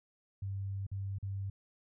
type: tone with dropouts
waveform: sine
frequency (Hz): 98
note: G2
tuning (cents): 0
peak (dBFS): -35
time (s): 0.42-1.5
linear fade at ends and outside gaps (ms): 5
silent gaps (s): 0.867-0.915 / 1.185-1.227
effects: none